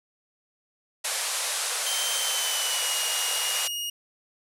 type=band-pass noise; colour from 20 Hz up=white; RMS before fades=-29 dBFS; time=1.04-3.68 s; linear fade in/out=10 ms; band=480 to 11000 Hz; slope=48 dB/octave
type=tone with pitch glide; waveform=sawtooth; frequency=3126 to 2867 Hz; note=G7 to F7; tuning=-6 to +45 cents; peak=-26 dBFS; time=1.86-3.9 s; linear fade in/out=5 ms; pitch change=-149 cents; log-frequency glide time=2.17-2.97 s
effects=none